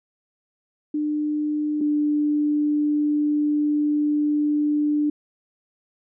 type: tone pair in turn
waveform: sine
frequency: 300 / 296.9 Hz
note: D4 / D4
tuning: +37 / +19 cents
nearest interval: unison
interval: 18 cents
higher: first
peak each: -21 / -18 dBFS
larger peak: second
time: 0.94-1.81 / 1.81-5.1 s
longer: second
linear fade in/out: 5 ms
effects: none